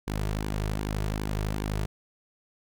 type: tone with flanger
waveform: sawtooth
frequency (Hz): 51.91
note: G#1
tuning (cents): 0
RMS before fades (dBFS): -30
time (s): 0.07-1.86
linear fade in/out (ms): 10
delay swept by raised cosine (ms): 1.5 to 3.9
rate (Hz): 2.6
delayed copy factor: -0.55
effects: none